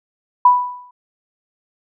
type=tone with exponential decay; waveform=sine; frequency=987.8 Hz; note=B5; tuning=in tune; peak=-4 dBFS; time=0.45-0.91 s; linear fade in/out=5 ms; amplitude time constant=98 ms; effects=none